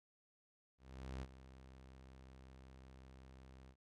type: tone with ADSR envelope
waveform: sawtooth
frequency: 65.41 Hz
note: C2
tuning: in tune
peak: -39 dBFS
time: 0.78-3.76 s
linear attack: 440 ms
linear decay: 44 ms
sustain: -14 dB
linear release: 70 ms
effects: low-pass 7000 Hz 12 dB/octave